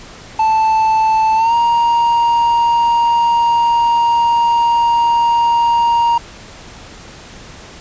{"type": "tone with pitch glide", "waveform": "triangle", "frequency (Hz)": [880, 937.7], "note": ["A5", "A#5"], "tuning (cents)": [0, 10], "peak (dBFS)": -8, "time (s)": [0.39, 6.18], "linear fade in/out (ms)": 5, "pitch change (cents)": 110, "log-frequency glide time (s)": [1.35, 1.54], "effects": ["pink hiss -36 dBFS RMS until 7.8 s", "resampled to 16000 Hz"]}